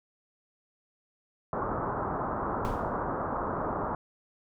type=low-pass noise; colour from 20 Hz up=white; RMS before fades=-32 dBFS; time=1.53-3.95 s; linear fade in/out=2 ms; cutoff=1300 Hz; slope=48 dB/octave
type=noise with exponential decay; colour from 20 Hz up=brown; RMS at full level=-30 dBFS; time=2.65-3.04 s; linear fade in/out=0 ms; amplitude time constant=83 ms
effects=none